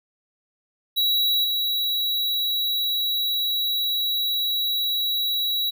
square tone with level steps, 3894 Hz, B7, 25 cents flat, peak -19 / -22 dBFS, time 0.96-5.71 s, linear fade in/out 20 ms, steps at 1.44 s, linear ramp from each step 5 ms, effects none

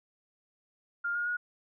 sine tone with pitch steps, 1404 / 1426.1 / 1448.5 Hz, F6 / F6 / F#6, +9 / +36 / -37 cents, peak -29 dBFS, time 1.04-1.37 s, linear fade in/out 10 ms, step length 110 ms, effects none

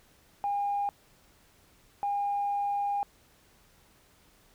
sine tone pair in turn, 810 / 810 Hz, G#5 / G#5, -43 / -43 cents, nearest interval unison, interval 0 cents, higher neither, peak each -26 dBFS, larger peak neither, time 0.44-0.89 / 2.03-3.03 s, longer second, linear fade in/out 0 ms, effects tanh soft clip ceiling -22 dBFS + pink hiss -62 dBFS RMS until 4.54 s

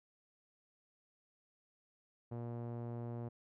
sawtooth tone with low-pass filter, 118.4 Hz, A#2, 27 cents sharp, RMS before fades -43 dBFS, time 2.31-3.29 s, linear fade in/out 10 ms, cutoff 710 Hz, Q 0.97, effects none

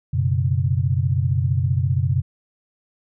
sine chord, F# suspended fourth, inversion none, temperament equal, 92.5 / 123.47 / 138.59 Hz, F#2 / B2 / C#3, 0 / 0 / 0 cents, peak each -21 / -21 / -22 dBFS, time 0.13-2.22 s, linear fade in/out 10 ms, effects none

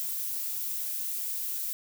violet noise, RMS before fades -33 dBFS, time 0-1.73 s, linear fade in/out 0 ms, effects none

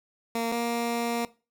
15% pulse tone pair in turn, 230.8 / 235 Hz, A#3 / A#3, -17 / +14 cents, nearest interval unison, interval 31 cents, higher second, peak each -20 dBFS, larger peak neither, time 0.35-0.52 / 0.52-1.25 s, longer second, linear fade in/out 2 ms, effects noise-tail reverb RT60 0.3 s tail -19 dB re dry

